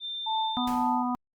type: tone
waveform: sine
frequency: 3585 Hz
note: A7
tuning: 32 cents sharp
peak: -32 dBFS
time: 0-0.69 s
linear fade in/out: 50 ms
type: tone with tremolo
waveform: sine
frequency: 882 Hz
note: A5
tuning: 4 cents sharp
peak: -25 dBFS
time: 0.26-1.03 s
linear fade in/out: 10 ms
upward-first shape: sine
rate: 2 Hz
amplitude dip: 80%
type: harmonic tone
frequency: 247.3 Hz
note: B3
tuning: 3 cents sharp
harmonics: 1 / 3 / 4 / 5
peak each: -28 / -33 / -33 / -35 dBFS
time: 0.57-1.15 s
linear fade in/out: 0 ms
type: noise with exponential decay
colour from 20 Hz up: pink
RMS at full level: -38 dBFS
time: 0.67-1.13 s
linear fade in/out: 5 ms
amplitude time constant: 100 ms
effects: Opus 48 kbps